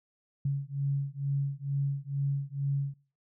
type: beating tone pair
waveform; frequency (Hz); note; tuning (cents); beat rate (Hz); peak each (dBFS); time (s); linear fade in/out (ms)
sine; 138.59 / 140.79; C#3 / C#3; 0 / +27; 2.2; -31; 0.45-2.94; 5
effects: noise-tail reverb RT60 0.4 s tail -21 dB re dry